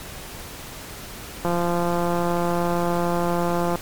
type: click train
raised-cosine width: 1 ms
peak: -10 dBFS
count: 400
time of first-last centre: 1.45-3.756 s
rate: 173 Hz
effects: pink hiss -37 dBFS RMS until 3.81 s + MP3 96 kbps